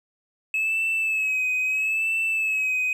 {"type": "tone with vibrato", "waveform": "triangle", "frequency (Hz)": 2584, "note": "E7", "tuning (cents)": -35, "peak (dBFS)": -19, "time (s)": [0.54, 2.93], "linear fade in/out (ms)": 2, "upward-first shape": "sine", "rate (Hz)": 0.76, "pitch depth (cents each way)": 51, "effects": ["tanh soft clip ceiling -16 dBFS"]}